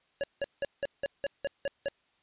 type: tone bursts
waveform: square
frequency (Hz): 560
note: C#5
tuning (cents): +18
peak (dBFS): -29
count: 9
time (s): 0.21-1.884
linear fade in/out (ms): 0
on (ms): 26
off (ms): 180
effects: white hiss -70 dBFS RMS until 2.22 s + resampled to 8000 Hz